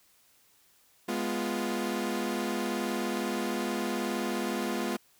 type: chord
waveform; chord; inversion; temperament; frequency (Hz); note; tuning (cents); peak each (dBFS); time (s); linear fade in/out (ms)
sawtooth; F diminished; first; equal; 207.7 / 246.9 / 349.2; Ab3 / Cb4 / F4; 0 / 0 / 0; -30; 1.08-4.97; 10
effects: white hiss -64 dBFS RMS until 5.19 s